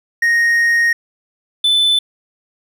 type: tone pair in turn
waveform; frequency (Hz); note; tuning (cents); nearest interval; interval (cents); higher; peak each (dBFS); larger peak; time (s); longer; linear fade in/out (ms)
triangle; 1864.7 / 3512; A#6 / A7; 0 / -4; major seventh; 1096; second; -9; neither; 0.22-0.93 / 1.64-1.99; first; 5
effects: none